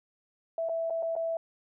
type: tone with dropouts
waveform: sine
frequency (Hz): 659.3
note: E5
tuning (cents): 0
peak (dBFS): -28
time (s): 0.58-1.37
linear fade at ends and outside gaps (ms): 2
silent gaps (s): 0.688-0.694 / 0.899-0.905 / 1.025-1.029 / 1.154-1.163
effects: none